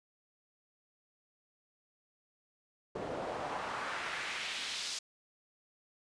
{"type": "noise with band-pass filter sweep", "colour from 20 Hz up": "pink", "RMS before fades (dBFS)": -39, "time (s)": [2.95, 4.99], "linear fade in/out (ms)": 5, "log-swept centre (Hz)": [430, 5100], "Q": 1.4, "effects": ["resampled to 22050 Hz"]}